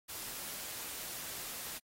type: noise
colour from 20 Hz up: white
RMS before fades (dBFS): -43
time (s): 0.08-1.79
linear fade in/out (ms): 20
effects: AAC 48 kbps